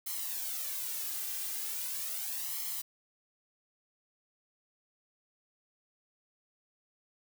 blue noise with flanger, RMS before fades -37 dBFS, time 0.06-2.82 s, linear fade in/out 10 ms, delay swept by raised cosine 0.95 to 2.55 ms, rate 0.39 Hz, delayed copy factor +0.75, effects none

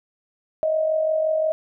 sine tone with amplitude modulation, 630 Hz, D#5, 21 cents sharp, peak -16 dBFS, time 0.63-1.52 s, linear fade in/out 0 ms, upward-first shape sine, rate 45.7 Hz, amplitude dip 50%, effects none

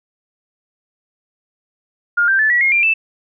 sine tone with pitch steps, 1416 / 1571.2 / 1743.3 / 1934.3 / 2146 / 2381 / 2642 Hz, F6 / G6 / A6 / B6 / C7 / D7 / E7, +23 / +4 / -17 / -37 / +43 / +23 / +3 cents, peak -11 dBFS, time 2.17-2.94 s, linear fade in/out 10 ms, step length 110 ms, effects none

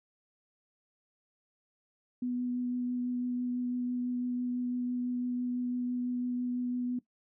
sine tone with vibrato, 246.9 Hz, B3, in tune, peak -30 dBFS, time 2.22-6.99 s, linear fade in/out 5 ms, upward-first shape triangle, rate 6 Hz, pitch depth 11 cents each way, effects noise-tail reverb RT60 0.1 s tail -17 dB re dry

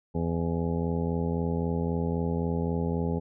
harmonic tone with a mistuned harmonic, 83.8 Hz, E2, 29 cents sharp, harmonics 1 / 2 / 3 / 4 / 5 / 6 / 7 / 8 / 9 / 10, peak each -32 / -29 / -33 / -43 / -34 / -37 / -47 / -49 / -48 / -41 dBFS, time 0.14-3.2 s, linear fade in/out 20 ms, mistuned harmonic 8, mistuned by -68 cents, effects none

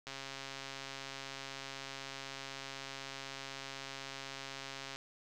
click train, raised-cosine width 0.2 ms, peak -26 dBFS, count 666, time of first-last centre 0.07-4.96 s, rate 136 Hz, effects none

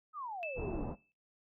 sine exponential sweep, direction down, 1300 to 261.6 Hz, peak -39 dBFS, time 0.13-0.86 s, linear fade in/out 50 ms
sine tone with exponential decay, 2630 Hz, E7, 5 cents flat, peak -37 dBFS, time 0.43-1.12 s, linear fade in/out 0 ms, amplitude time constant 150 ms
pink low-pass noise, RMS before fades -39 dBFS, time 0.55-0.96 s, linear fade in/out 50 ms, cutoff 840 Hz, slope 24 dB/octave
effects noise-tail reverb RT60 0.3 s tail -20 dB re dry

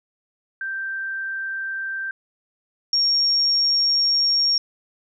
sine tone pair in turn, 1568 / 5552 Hz, G6 / F8, 0 / -11 cents, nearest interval octave + minor seventh, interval 2189 cents, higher second, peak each -25 / -16 dBFS, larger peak second, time 0.61-2.11 / 2.93-4.58 s, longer second, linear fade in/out 2 ms, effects none

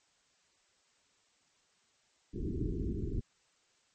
pink low-pass noise, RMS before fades -35 dBFS, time 2.33-3.21 s, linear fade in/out 20 ms, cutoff 420 Hz, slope 96 dB/octave, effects white hiss -71 dBFS RMS until 3.94 s + MP3 32 kbps

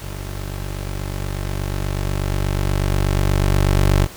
20% pulse tone with level ramp, 48.27 Hz, G1, 26 cents flat, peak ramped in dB -23 to -7 dBFS, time 0-4.08 s, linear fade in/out 50 ms, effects pink hiss -38 dBFS RMS until 4.16 s

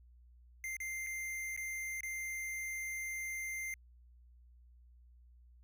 square tone with dropouts, 2093 Hz, C7, in tune, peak -39 dBFS, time 0.64-3.74 s, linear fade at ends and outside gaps 1 ms, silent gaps 0.767-0.802 / 1.065-1.069 / 1.564-1.575 / 2.007-2.032 s, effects added 60 Hz sine -58 dBFS peak until 5.63 s

